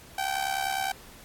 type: tone with amplitude modulation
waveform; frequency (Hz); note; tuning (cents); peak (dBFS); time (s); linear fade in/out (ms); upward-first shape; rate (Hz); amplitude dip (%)
sawtooth; 773; G5; -24; -20; 0.18-0.92; 5; sine; 69.9; 75
effects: pink hiss -50 dBFS RMS until 1.24 s + AAC 64 kbps